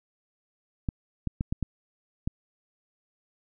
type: clicks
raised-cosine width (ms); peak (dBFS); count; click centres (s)
5; -15; 6; 0.888 / 1.273 / 1.409 / 1.525 / 1.627 / 2.275
effects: none